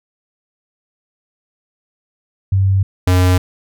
sine / square tone pair in turn, 96.6 / 91 Hz, G2 / F#2, -25 / -28 cents, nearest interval minor second, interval 103 cents, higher first, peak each -10 / -10 dBFS, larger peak neither, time 2.52-2.83 / 3.07-3.38 s, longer neither, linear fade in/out 5 ms, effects none

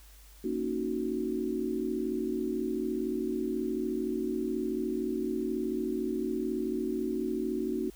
sine chord, D# minor seventh, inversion second, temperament equal, 233.1 / 277.2 / 311.1 / 370 Hz, A#3 / C#4 / D#4 / F#4, 0 / 0 / 0 / 0 cents, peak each -35 / -36 / -35 / -33 dBFS, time 0.44-7.9 s, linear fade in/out 5 ms, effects added 50 Hz sine -52 dBFS peak until 7.95 s + white hiss -58 dBFS RMS until 7.95 s

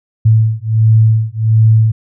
sine beating tone pair, 110 / 111.4 Hz, A2 / A2, 0 / +22 cents, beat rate 1.4 Hz, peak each -10 dBFS, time 0.25-1.92 s, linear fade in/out 10 ms, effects none

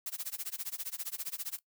blue noise with tremolo, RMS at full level -36 dBFS, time 0.06-1.59 s, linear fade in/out 2 ms, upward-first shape sine, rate 15 Hz, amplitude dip 100%, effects noise-tail reverb RT60 0.1 s tail -17 dB re dry

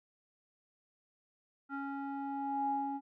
square tone with low-pass filter sweep, 277.2 Hz, C#4, in tune, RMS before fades -37 dBFS, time 1.69-3.01 s, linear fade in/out 50 ms, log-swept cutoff 1300 to 720 Hz, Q 8.2, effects none

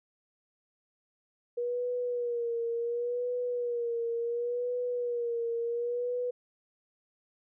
sine tone with vibrato, 478.6 Hz, A#4, 46 cents sharp, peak -29 dBFS, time 1.57-6.31 s, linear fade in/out 10 ms, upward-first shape sine, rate 0.7 Hz, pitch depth 50 cents each way, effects none

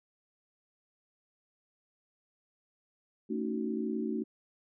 sine chord, D# half-diminished seventh, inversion second, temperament just, 224 / 280 / 311.1 / 373.4 Hz, A3 / C#4 / D#4 / F#4, +31 / +18 / 0 / +16 cents, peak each -34 / -39 / -37 / -37 dBFS, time 3.29-4.24 s, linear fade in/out 20 ms, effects none

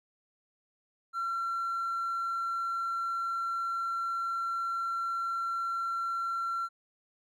triangle tone, 1361 Hz, F6, 45 cents flat, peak -27 dBFS, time 1.13-6.69 s, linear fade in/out 50 ms, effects tanh soft clip ceiling -26 dBFS

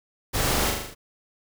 pink noise with echo, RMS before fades -26 dBFS, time 0.33-0.71 s, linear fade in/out 20 ms, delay 40 ms, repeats 6, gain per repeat -3 dB, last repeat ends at 0.95 s, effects none

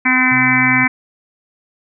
harmonic tone, 255.8 Hz, C4, 39 cents flat, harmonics 1 / 3 / 4 / 5 / 6 / 7 / 8 / 9, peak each -17 / -26 / -21 / -27 / -21 / -20 / -16 / -16 dBFS, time 0.05-0.88 s, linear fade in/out 10 ms
sine tone, 130 Hz, C3, 11 cents flat, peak -23 dBFS, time 0.31-0.85 s, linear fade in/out 10 ms
effects none

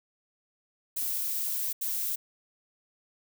violet noise bursts at uneven times, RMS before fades -31 dBFS, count 2, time 0.96-1.73 / 1.81-2.16 s, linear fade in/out 10 ms, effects none

